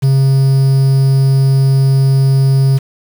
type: tone with quantisation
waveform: triangle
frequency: 135 Hz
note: C#3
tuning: 45 cents flat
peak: -5 dBFS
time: 0.02-2.79 s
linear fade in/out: 20 ms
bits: 5
effects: none